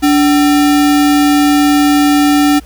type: tone with sample-and-hold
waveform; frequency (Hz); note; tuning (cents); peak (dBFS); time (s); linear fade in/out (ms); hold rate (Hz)
sine; 290.6; D4; -18; -6; 0.02-2.6; 20; 1050
effects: added 60 Hz sine -33 dBFS peak until 2.65 s + pink hiss -44 dBFS RMS until 2.65 s